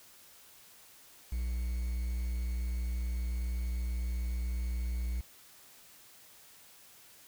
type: tone with quantisation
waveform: triangle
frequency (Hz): 60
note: B1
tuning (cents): -49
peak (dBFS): -29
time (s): 1.32-5.21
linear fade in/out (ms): 5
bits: 9
effects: white hiss -57 dBFS RMS until 7.27 s